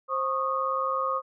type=tone cluster; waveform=sine; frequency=528 / 1097 / 1236 Hz; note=C5 / C#6 / D#6; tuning=+16 / -18 / -12 cents; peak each=-31 / -29 / -28 dBFS; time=0.08-1.22 s; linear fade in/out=50 ms; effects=none